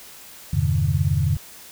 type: tone cluster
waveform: sine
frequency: 84.2 / 100.8 / 131.8 / 150.5 Hz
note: E2 / G2 / C3 / D3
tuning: +37 / +49 / +13 / +43 cents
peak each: -23 dBFS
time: 0.53-1.37 s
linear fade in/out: 5 ms
effects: white hiss -43 dBFS RMS until 1.71 s